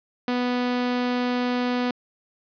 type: tone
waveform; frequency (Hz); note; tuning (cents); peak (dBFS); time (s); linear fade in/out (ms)
sawtooth; 246.9; B3; 0; -18; 0.28-1.91; 2
effects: resampled to 11025 Hz + 10-bit